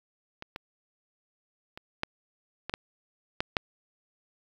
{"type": "clicks", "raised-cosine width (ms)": 0.3, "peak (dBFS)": [-23, -21, -25, -12, -18, -13, -11, -8], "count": 8, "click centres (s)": [0.424, 0.561, 1.775, 2.034, 2.696, 2.739, 3.405, 3.568], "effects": ["8-bit"]}